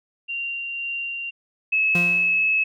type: tone with tremolo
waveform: sine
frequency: 2769 Hz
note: F7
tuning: 15 cents flat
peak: -25 dBFS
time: 0.28-1.31 s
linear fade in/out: 20 ms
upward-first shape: sine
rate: 1.9 Hz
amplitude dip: 25%
type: tone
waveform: sine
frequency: 2588 Hz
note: E7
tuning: 32 cents flat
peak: -17 dBFS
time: 1.72-2.64 s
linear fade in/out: 10 ms
type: tone with exponential decay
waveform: 40% pulse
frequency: 174.61 Hz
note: F3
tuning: in tune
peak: -20 dBFS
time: 1.95-2.55 s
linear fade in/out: 2 ms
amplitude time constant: 130 ms
effects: none